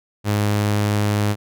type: tone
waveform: sawtooth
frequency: 103.83 Hz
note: G#2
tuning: in tune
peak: -13 dBFS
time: 0.24-1.36 s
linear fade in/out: 50 ms
effects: none